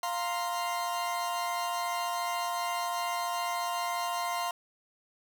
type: chord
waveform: 40% pulse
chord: F suspended fourth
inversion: none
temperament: equal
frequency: 698.5 / 932.3 / 1046.5 Hz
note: F5 / Bb5 / C6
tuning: 0 / 0 / 0 cents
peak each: -33 / -37 / -33 dBFS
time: 0.03-4.51 s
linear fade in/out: 2 ms
effects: none